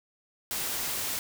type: noise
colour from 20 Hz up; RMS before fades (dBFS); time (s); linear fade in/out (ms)
white; -32; 0.51-1.19; 0
effects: none